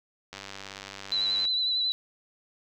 click train, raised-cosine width 0.2 ms, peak -22 dBFS, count 111, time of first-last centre 0.33-1.452 s, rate 98 Hz
sine tone with vibrato, 3984 Hz, B7, 14 cents sharp, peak -24 dBFS, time 1.12-1.92 s, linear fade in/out 0 ms, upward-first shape sine, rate 11 Hz, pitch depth 33 cents each way
effects none

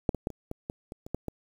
clicks, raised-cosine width 2 ms, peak -9 / -19 / -15 / -28 / -21 / -20 / -26 / -28 / -16 / -20 dBFS, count 10, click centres 0.092 / 0.147 / 0.271 / 0.303 / 0.514 / 0.699 / 0.921 / 1.065 / 1.146 / 1.283 s, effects 8-bit

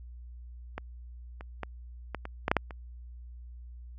clicks, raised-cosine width 0.5 ms, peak -20 / -28 / -19 / -18 / -23 / -12 / -7 / -8 / -27 dBFS, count 9, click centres 0.78 / 1.409 / 1.633 / 2.147 / 2.254 / 2.481 / 2.515 / 2.567 / 2.708 s, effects added 60 Hz sine -43 dBFS peak until 3.98 s

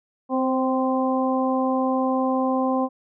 harmonic tone with a mistuned harmonic, 259.8 Hz, C4, 12 cents flat, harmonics 1 / 2 / 3 / 4, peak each -22 / -25 / -27 / -28 dBFS, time 0.29-2.89 s, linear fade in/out 50 ms, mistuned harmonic 2, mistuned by +19 cents, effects none

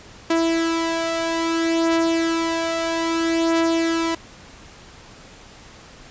sawtooth beating tone pair, 329.6 / 330.21 Hz, E4 / E4, 0 / +3 cents, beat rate 0.61 Hz, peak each -21 / -16 dBFS, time 0.3-4.15 s, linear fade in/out 5 ms, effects pink hiss -44 dBFS RMS until 6.1 s + resampled to 16000 Hz

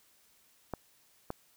clicks, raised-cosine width 1 ms, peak -21 dBFS, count 2, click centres 0.737 / 1.304 s, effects white hiss -66 dBFS RMS until 1.56 s

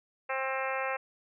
harmonic tone, 265.2 Hz, C4, 23 cents sharp, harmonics 2 / 3 / 4 / 5 / 6 / 7 / 8 / 9 / 10, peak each -35 / -37 / -38 / -39 / -40 / -40 / -41 / -42 / -42 dBFS, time 0.29-0.97 s, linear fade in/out 10 ms, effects none

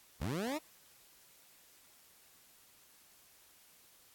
20% pulse linear sweep, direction up, 55 to 325.1 Hz, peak -30 dBFS, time 0.2-0.59 s, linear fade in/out 20 ms, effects white hiss -63 dBFS RMS until 4.14 s + AAC 64 kbps

